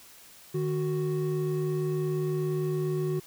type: tone pair together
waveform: triangle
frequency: 152.89 / 370 Hz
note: D#3 / F#4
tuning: -30 / 0 cents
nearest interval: octave + minor third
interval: 1530 cents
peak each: -27 dBFS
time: 0.54-3.2 s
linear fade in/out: 10 ms
effects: white hiss -52 dBFS RMS until 3.26 s